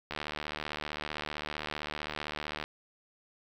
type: click train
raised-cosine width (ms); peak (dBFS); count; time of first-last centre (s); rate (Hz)
0.3; -19; 192; 0.11-2.64; 75.5
effects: 9-bit